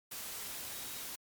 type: tone in noise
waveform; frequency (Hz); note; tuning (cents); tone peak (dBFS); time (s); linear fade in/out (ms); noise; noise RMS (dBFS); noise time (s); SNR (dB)
sine; 3800; A#7; +33; -54; 0.72-1.03; 10; white; -43; 0.11-1.16; -14
effects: MP3 96 kbps